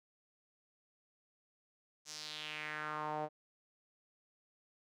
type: tone with band-pass filter sweep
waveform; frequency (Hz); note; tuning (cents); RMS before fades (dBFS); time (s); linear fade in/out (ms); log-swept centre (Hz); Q
sawtooth; 152.5; D#3; -34; -42; 2.05-3.29; 50; 6400 to 640; 3
effects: none